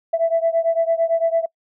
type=beating tone pair; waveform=sine; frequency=659.3 / 668.2 Hz; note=E5 / E5; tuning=0 / +23 cents; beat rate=8.9 Hz; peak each=-17 / -19 dBFS; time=0.13-1.46 s; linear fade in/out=10 ms; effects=noise-tail reverb RT60 0.1 s tail -25 dB re dry + tanh soft clip ceiling -9 dBFS